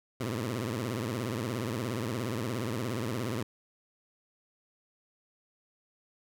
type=tone with vibrato; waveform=15% pulse; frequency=116.8 Hz; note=A#2; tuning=4 cents sharp; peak=-25 dBFS; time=0.2-3.43 s; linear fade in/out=5 ms; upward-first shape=triangle; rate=17 Hz; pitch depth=260 cents each way; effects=none